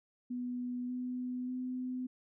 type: tone with pitch steps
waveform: sine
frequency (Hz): 246.9 / 250.2 / 253.5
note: B3 / B3 / B3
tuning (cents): 0 / +23 / +45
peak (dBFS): -35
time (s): 0.3-2.07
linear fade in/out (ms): 10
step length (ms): 590
effects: none